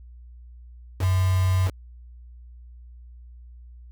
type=tone with quantisation; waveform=sine; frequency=93 Hz; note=F#2; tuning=9 cents sharp; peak=-18 dBFS; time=0.99-1.71 s; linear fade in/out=50 ms; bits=5; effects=added 60 Hz sine -42 dBFS peak until 3.91 s